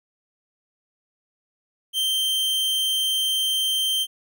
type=tone; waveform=45% pulse; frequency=3136 Hz; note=G7; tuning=in tune; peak=-20 dBFS; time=1.93-4.07 s; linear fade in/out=50 ms; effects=none